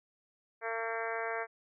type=harmonic tone; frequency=227.1 Hz; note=A#3; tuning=45 cents flat; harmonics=2 / 3 / 4 / 5 / 6 / 7 / 8 / 9 / 10; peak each=-39 / -39 / -43 / -44 / -44 / -41 / -44 / -44 / -48 dBFS; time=0.61-1.47 s; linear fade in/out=50 ms; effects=none